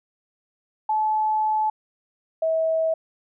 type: tone pair in turn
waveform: sine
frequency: 863 / 645.4 Hz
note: A5 / E5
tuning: -34 / -37 cents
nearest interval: perfect fourth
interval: 503 cents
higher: first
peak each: -19 dBFS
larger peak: neither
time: 0.89-1.7 / 2.42-2.94 s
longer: first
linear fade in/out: 5 ms
effects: none

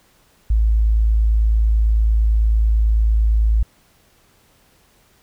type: tone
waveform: sine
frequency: 54.5 Hz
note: A1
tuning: 16 cents flat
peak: -12 dBFS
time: 0.5-3.63 s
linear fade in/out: 5 ms
effects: pink hiss -56 dBFS RMS until 5.22 s

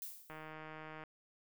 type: noise with exponential decay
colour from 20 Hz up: violet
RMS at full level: -43 dBFS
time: 0.02-0.53 s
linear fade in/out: 1 ms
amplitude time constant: 110 ms
type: click train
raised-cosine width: 0.5 ms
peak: -34 dBFS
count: 116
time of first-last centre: 0.3-1.037 s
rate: 156 Hz
effects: none

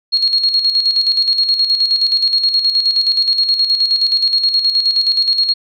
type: tone with tremolo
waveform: sine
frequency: 4291 Hz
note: C8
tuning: 43 cents sharp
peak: -9 dBFS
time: 0.12-5.54 s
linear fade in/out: 20 ms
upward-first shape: square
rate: 9.5 Hz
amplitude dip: 55%
effects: none

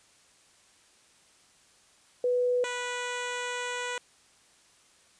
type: tone pair in turn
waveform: sine / 10% pulse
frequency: 493.9 / 491.1 Hz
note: B4 / B4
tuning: 0 / -10 cents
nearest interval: unison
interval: 10 cents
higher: first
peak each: -23 dBFS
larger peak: neither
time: 2.24-2.64 / 2.64-3.98 s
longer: second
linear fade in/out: 2 ms
effects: white hiss -61 dBFS RMS until 5.19 s + resampled to 22050 Hz

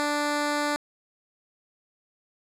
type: tone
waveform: 10% pulse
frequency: 293.7 Hz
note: D4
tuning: in tune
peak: -16 dBFS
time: 0-0.76 s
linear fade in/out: 0 ms
effects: low-pass 10000 Hz 12 dB/octave

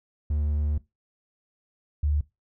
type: tone pair in turn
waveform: triangle / sine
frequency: 74.3 / 73.74 Hz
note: D2 / D2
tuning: +21 / +8 cents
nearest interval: unison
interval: 13 cents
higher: first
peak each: -21 dBFS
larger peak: neither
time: 0.3-0.78 / 2.03-2.21 s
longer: first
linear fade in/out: 5 ms
effects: noise-tail reverb RT60 0.2 s tail -19 dB re dry

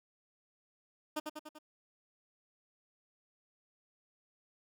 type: tone with echo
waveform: 15% pulse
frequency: 305.4 Hz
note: D#4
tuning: 32 cents flat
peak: -27 dBFS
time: 1.16-1.2 s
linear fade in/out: 10 ms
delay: 97 ms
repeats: 4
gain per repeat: -4 dB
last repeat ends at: 1.588 s
effects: none

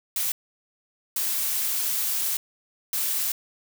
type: noise bursts at uneven times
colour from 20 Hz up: blue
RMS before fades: -26 dBFS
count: 3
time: 0.16-0.32 / 1.16-2.37 / 2.93-3.32 s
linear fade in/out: 2 ms
effects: none

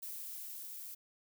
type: noise with level ramp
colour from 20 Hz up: violet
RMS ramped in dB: -44 to -47 dBFS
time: 0.02-0.95 s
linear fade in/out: 10 ms
effects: none

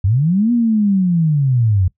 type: linear two-way sweep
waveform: sine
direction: up then down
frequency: 87.31 to 243 to 87.31 Hz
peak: -11 dBFS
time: 0.04-1.88 s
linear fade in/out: 5 ms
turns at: 0.52 s
effects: noise-tail reverb RT60 0.1 s tail -20 dB re dry

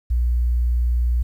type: tone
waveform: sine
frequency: 60 Hz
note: B1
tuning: 49 cents flat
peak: -16 dBFS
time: 0.1-1.23 s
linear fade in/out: 10 ms
effects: 9-bit

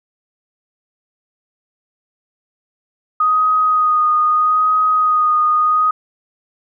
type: tone with vibrato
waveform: sine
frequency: 1244.5 Hz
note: D#6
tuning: in tune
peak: -11 dBFS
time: 3.2-5.91 s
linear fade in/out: 5 ms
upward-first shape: sine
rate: 0.78 Hz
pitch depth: 19 cents each way
effects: none

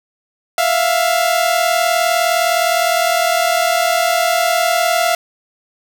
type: tone pair together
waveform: sawtooth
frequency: 664.3 / 704 Hz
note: E5 / F5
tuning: +13 / +14 cents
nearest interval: minor second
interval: 101 cents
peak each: -12 dBFS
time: 0.58-5.15 s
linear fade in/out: 2 ms
effects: none

